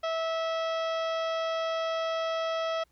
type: harmonic tone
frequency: 652 Hz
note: E5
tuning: 19 cents flat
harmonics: 1 / 2 / 3 / 4 / 5 / 6 / 7 / 8 / 9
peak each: -29 / -34 / -42 / -45 / -41 / -51 / -54 / -49 / -56 dBFS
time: 0.03-2.84 s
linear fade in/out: 10 ms
effects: added 60 Hz sine -70 dBFS peak until 2.91 s + pink hiss -71 dBFS RMS until 2.91 s